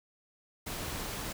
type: noise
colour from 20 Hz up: pink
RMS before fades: -38 dBFS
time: 0.66-1.33 s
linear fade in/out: 10 ms
effects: none